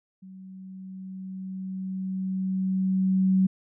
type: tone with level ramp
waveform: sine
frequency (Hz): 188.8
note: F#3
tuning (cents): +35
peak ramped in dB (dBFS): -42 to -17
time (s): 0.22-3.47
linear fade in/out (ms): 10
effects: none